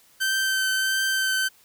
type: tone with vibrato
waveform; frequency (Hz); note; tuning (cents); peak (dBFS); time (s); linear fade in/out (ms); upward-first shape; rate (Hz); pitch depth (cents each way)
sawtooth; 1547; G6; -23; -18; 0.2-1.49; 20; triangle; 1.5; 15
effects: white hiss -57 dBFS RMS until 1.64 s